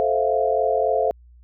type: chord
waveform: sine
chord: F major seventh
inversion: first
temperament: just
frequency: 436.5 / 523.8 / 654.8 / 698.5 Hz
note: A4 / C5 / E5 / F5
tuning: -14 / +2 / -12 / 0 cents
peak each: -23 dBFS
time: 0-1.11 s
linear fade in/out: 0 ms
effects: added 60 Hz sine -46 dBFS peak until 1.43 s